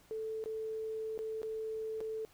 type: tone with dropouts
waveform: sine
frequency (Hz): 440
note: A4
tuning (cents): 0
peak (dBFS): -36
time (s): 0.11-2.25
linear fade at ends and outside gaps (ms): 0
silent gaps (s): 0.44-0.459 / 1.177-1.19 / 1.418-1.431 / 2.005-2.011
effects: pink hiss -64 dBFS RMS until 2.33 s